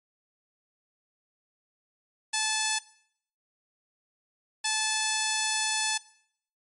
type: tone bursts at uneven times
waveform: 5% pulse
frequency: 870 Hz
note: A5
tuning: 20 cents flat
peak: -13 dBFS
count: 2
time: 2.33-2.79 / 4.64-5.98 s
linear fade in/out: 10 ms
effects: noise-tail reverb RT60 0.6 s tail -18 dB re dry + MP3 48 kbps